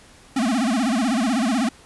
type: tone with vibrato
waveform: square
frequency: 242.1 Hz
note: B3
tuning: 34 cents flat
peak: -19 dBFS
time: 0.36-1.69 s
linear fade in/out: 5 ms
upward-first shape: sine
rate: 16 Hz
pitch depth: 230 cents each way
effects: pink hiss -49 dBFS RMS until 1.85 s + resampled to 24000 Hz